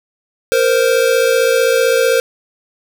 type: tone pair together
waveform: square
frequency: 465.4 / 521 Hz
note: A#4 / C5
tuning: -3 / -7 cents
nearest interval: major second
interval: 196 cents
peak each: -14 dBFS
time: 0.52-2.2 s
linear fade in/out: 0 ms
effects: none